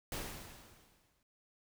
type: noise with exponential decay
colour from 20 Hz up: pink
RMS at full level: -39 dBFS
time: 0.12-1.23 s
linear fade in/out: 2 ms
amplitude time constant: 240 ms
effects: none